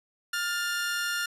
sawtooth tone pair together, 1410 / 1772.9 Hz, F6 / A6, +16 / +13 cents, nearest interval major third, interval 397 cents, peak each -25 / -31 dBFS, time 0.33-1.26 s, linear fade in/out 5 ms, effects resampled to 32000 Hz

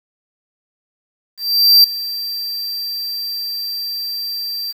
square tone with ADSR envelope, 4699 Hz, D8, in tune, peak -5 dBFS, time 1.37-4.73 s, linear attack 470 ms, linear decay 4 ms, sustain -17 dB, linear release 26 ms, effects 7-bit

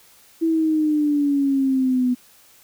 sine exponential sweep, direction down, 329.6 to 246.9 Hz, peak -16 dBFS, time 0.41-2.15 s, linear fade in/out 20 ms, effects white hiss -52 dBFS RMS until 2.63 s

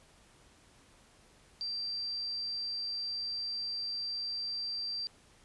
sine tone, 4699 Hz, D8, in tune, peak -34 dBFS, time 1.61-5.07 s, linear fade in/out 0 ms, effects pink hiss -62 dBFS RMS until 5.44 s + resampled to 24000 Hz

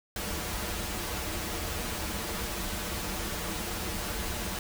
pink noise with comb filter, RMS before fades -34 dBFS, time 0.16-4.59 s, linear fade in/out 2 ms, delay 7.5 ms, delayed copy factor -0.7, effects none

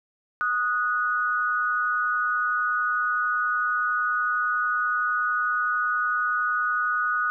sine tone pair together, 1239.2 / 1470 Hz, D#6 / F#6, -7 / -12 cents, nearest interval minor third, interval 295 cents, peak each -25 / -24 dBFS, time 0.41-7.3 s, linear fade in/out 0 ms, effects none

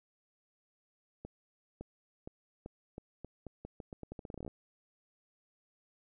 accelerating click train, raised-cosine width 2 ms, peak -30 dBFS, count 22, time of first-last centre 1.25-4.478 s, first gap 560 ms, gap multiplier 0.83, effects none

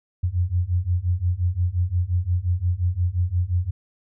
sine beating tone pair, 86.2 / 91.9 Hz, F2 / F#2, -22 / -11 cents, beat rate 5.7 Hz, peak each -23 / -22 dBFS, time 0.23-3.71 s, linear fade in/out 10 ms, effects none

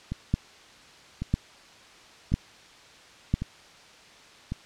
two click trains, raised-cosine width 5 ms, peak -10 / -18 dBFS, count 4 / 5, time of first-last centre 0.34-3.34 / 0.12-4.52 s, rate 1 / 0.909 Hz, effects white hiss -51 dBFS RMS until 4.65 s + low-pass 5000 Hz 12 dB/octave

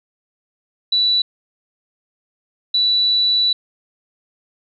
sine tone pair in turn, 3952 / 3952 Hz, B7 / B7, 0 / 0 cents, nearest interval unison, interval 0 cents, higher neither, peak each -13 dBFS, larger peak neither, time 0.92-1.22 / 2.74-3.53 s, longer second, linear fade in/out 5 ms, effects none

